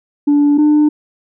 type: tone pair in turn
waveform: sine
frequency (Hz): 290.2 / 299.7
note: D4 / D4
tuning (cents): -21 / +35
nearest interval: minor second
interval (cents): 56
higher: second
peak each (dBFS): -6 / -5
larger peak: second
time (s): 0.27-0.58 / 0.58-0.89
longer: neither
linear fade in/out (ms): 10
effects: tanh soft clip ceiling -6 dBFS